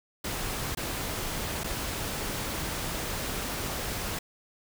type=noise with dropouts; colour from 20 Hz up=pink; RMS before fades=-33 dBFS; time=0.24-4.19 s; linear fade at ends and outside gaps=5 ms; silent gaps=0.75-0.771 / 1.636-1.642 s; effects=none